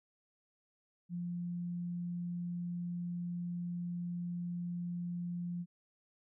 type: tone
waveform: sine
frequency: 174.61 Hz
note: F3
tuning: in tune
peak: -36 dBFS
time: 1.09-5.66 s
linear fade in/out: 50 ms
effects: none